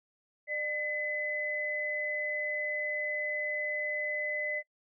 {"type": "tone pair together", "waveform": "sine", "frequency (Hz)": [600, 2018], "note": ["D5", "B6"], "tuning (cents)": [37, 37], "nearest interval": "octave + major sixth", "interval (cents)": 2100, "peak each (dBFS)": [-37, -32], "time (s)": [0.47, 4.63], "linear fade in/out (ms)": 50, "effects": ["noise-tail reverb RT60 0.1 s tail -20 dB re dry"]}